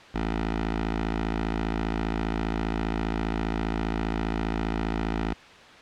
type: tone with notch filter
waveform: 10% pulse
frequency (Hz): 55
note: A1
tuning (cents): 0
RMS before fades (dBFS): -28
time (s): 0.14-5.34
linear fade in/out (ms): 10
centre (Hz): 120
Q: 1.3
effects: white hiss -47 dBFS RMS until 5.81 s + low-pass 3000 Hz 12 dB/octave